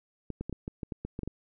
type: clicks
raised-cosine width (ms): 3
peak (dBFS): -22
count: 11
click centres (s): 0.303 / 0.41 / 0.496 / 0.527 / 0.679 / 0.832 / 0.922 / 1.05 / 1.191 / 1.233 / 1.276
effects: none